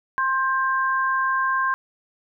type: tone pair together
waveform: sine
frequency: 1057 / 1583.7 Hz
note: C6 / G6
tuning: +17 / +17 cents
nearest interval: perfect fifth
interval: 700 cents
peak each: -21 / -23 dBFS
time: 0.18-1.74 s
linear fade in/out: 0 ms
effects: none